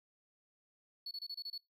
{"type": "tone bursts", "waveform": "triangle", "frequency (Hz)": 4408, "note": "C#8", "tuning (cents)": -11, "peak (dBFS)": -38, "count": 7, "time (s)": [1.06, 1.579], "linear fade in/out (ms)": 5, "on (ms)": 51, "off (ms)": 27, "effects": ["noise-tail reverb RT60 0.2 s tail -24 dB re dry", "tanh soft clip ceiling -36 dBFS"]}